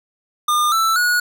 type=tone with pitch steps; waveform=square; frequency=1209 / 1326.1 / 1454.5 Hz; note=D6 / E6 / F#6; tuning=+50 / +10 / -30 cents; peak=-15 dBFS; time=0.48-1.2 s; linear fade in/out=5 ms; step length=240 ms; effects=none